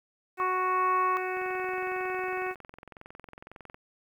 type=harmonic tone; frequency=370 Hz; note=F#4; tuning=in tune; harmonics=1 / 2 / 3 / 4 / 5 / 6 / 7; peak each=-33 / -36 / -38 / -39 / -40 / -41 / -41 dBFS; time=0.37-2.55 s; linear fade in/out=50 ms
type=tone; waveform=sine; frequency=1108.7 Hz; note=C#6; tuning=in tune; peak=-25 dBFS; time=0.4-1.17 s; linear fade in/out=0 ms
type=click train; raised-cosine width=0.5 ms; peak=-30 dBFS; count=53; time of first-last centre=1.37-3.744 s; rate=21.9 Hz
effects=10-bit

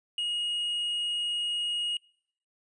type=tone; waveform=triangle; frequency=2878 Hz; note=F#7; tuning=49 cents flat; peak=-26 dBFS; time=0.18-1.97 s; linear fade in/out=2 ms; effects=noise-tail reverb RT60 0.7 s tail -26 dB re dry + resampled to 22050 Hz

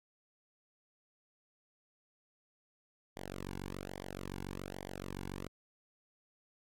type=tone with flanger; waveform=sawtooth; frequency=47.05 Hz; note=F#1; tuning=30 cents sharp; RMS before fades=-44 dBFS; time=3.16-5.48 s; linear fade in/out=10 ms; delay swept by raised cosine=0.74 to 1.62 ms; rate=1.2 Hz; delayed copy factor=-1; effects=AAC 64 kbps

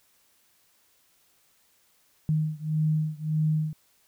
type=beating tone pair; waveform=sine; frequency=154.4 / 156.1 Hz; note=D#3 / D#3; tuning=-13 / +6 cents; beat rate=1.7 Hz; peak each=-26 / -27 dBFS; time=2.29-3.73 s; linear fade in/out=0 ms; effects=white hiss -65 dBFS RMS until 4.07 s

